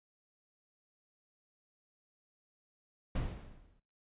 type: noise with exponential decay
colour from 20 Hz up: brown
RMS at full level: -31 dBFS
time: 3.15-3.8 s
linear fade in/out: 5 ms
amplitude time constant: 140 ms
effects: noise-tail reverb RT60 0.4 s tail -22 dB re dry + resampled to 8000 Hz